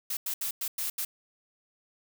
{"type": "noise bursts at uneven times", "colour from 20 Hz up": "blue", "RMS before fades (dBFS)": -32, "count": 6, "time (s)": [[0.1, 0.17], [0.26, 0.34], [0.41, 0.51], [0.61, 0.68], [0.78, 0.9], [0.98, 1.05]], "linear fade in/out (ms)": 5, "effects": []}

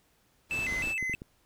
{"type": "low-pass noise", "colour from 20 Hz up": "pink", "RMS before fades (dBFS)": -41, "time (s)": [0.49, 0.95], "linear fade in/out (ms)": 50, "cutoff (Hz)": 7300, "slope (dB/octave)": 12}
{"type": "tone with vibrato", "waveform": "triangle", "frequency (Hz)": 2320, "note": "D7", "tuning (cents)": -22, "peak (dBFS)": -28, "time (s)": [0.51, 1.15], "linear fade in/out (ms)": 0, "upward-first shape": "square", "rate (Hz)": 3.2, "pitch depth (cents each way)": 220}
{"type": "clicks", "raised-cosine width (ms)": 3, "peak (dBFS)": -28, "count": 8, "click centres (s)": [0.591, 0.725, 0.84, 0.873, 1.027, 1.097, 1.14, 1.219]}
{"effects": ["pink hiss -68 dBFS RMS until 1.45 s"]}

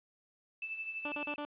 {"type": "tone with tremolo", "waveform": "sine", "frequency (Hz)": 2637, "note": "E7", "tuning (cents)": 0, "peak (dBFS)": -35, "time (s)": [0.62, 1.36], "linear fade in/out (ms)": 2, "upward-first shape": "triangle", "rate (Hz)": 12, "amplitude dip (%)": 65}
{"type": "tone bursts", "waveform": "15% pulse", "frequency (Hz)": 293.7, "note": "D4", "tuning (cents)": 0, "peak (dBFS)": -31, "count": 4, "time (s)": [1.05, 1.451], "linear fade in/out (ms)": 2, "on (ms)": 71, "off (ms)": 39}
{"effects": ["resampled to 8000 Hz", "11-bit"]}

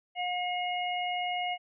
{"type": "harmonic tone", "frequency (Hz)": 718, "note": "F5", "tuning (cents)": 48, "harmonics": [1, 3, 4], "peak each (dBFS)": [-31, -36, -37], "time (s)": [0.15, 1.58], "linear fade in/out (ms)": 50, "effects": []}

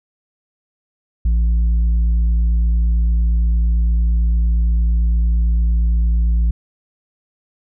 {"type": "tone with tanh clipping", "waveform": "sine", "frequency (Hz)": 56.8, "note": "A#1", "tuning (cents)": -44, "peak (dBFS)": -13, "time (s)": [1.25, 6.51], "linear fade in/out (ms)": 5, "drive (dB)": 4, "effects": []}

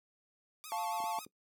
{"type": "tone with vibrato", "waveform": "5% pulse", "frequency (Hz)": 1161, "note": "D6", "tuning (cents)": -20, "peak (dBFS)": -34, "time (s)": [0.64, 1.25], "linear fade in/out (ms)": 0, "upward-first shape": "sine", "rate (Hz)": 7.3, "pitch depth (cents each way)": 170}
{"type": "chord", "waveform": "triangle", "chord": "F augmented", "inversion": "none", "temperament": "equal", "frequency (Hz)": [698.5, 880, 1108.7], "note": ["F5", "A5", "C#6"], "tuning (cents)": [0, 0, 0], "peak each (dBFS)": [-38, -34, -40], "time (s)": [0.72, 1.19], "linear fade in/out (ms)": 0}
{"type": "clicks", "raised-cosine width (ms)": 3, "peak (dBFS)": -34, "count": 4, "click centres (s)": [1.003, 1.039, 1.186, 1.265]}
{"effects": ["noise-tail reverb RT60 0.1 s tail -19 dB re dry", "high-pass 300 Hz 12 dB/octave"]}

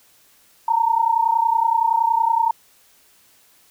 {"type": "tone pair together", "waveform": "sine", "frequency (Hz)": [901.6, 932.3], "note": ["A5", "A#5"], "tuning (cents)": [42, 0], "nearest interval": "minor second", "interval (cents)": 58, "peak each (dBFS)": -18, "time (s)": [0.68, 2.51], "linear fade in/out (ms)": 5, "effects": ["white hiss -55 dBFS RMS until 3.7 s"]}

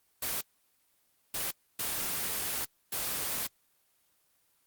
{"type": "noise bursts at uneven times", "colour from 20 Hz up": "white", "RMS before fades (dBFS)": -33, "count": 4, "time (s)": [[0.22, 0.41], [1.34, 1.51], [1.79, 2.65], [2.92, 3.47]], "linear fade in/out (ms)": 5, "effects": ["white hiss -71 dBFS RMS until 4.66 s", "Opus 24 kbps"]}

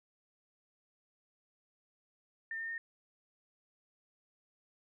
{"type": "tone with pitch steps", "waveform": "sine", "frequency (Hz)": [1806, 1819.6, 1833.3], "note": ["A6", "A#6", "A#6"], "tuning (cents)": [45, -42, -29], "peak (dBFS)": -37, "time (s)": [2.51, 2.78], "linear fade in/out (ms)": 2, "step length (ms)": 90, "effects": []}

